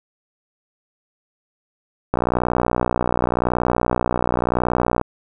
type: click train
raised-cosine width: 1 ms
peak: -4 dBFS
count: 176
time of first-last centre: 2.14-5.014 s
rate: 60.9 Hz
effects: none